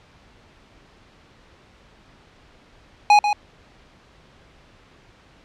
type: tone with echo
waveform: square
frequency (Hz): 830.6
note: G#5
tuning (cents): 0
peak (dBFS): -10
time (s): 3.1-3.19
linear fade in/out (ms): 2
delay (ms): 140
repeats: 1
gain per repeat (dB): -8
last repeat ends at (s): 3.33
effects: pink hiss -52 dBFS RMS until 5.44 s + low-pass 4000 Hz 12 dB/octave